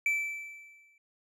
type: tone with exponential decay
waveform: triangle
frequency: 2323 Hz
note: D7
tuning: 20 cents flat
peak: -22 dBFS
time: 0.06-0.98 s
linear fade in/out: 2 ms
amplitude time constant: 200 ms
effects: none